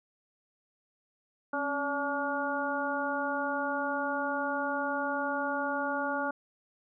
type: harmonic tone with a mistuned harmonic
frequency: 285.9 Hz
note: D4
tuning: 46 cents flat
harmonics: 1 / 2 / 3 / 4 / 5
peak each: -36 / -35 / -35 / -38 / -34 dBFS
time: 1.53-6.31 s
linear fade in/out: 5 ms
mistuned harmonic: 1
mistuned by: -64 cents
effects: none